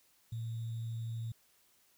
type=tone with sample-and-hold; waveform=sine; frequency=114.1 Hz; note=A#2; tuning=37 cents flat; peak=-36 dBFS; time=0.32-1.32 s; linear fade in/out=5 ms; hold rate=3675 Hz; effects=white hiss -69 dBFS RMS until 1.97 s